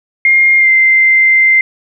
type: tone with pitch glide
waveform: sine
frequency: 2125 to 2084 Hz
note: C7 to C7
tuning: +26 to -7 cents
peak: -5 dBFS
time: 0.25-1.61 s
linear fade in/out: 2 ms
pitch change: -33 cents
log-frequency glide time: 0.58-0.69 s
effects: none